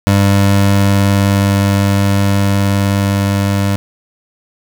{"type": "tone with level ramp", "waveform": "25% pulse", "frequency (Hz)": 99.4, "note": "G2", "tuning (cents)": 25, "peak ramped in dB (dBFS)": [-4, -8], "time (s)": [0.07, 3.76], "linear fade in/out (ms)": 0, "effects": []}